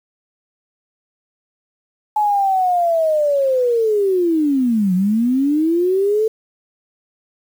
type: linear two-way sweep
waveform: sine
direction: down then up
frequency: 854 to 178.1 to 445.4 Hz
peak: -13 dBFS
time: 2.16-6.28 s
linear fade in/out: 5 ms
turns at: 4.94 s
effects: 7-bit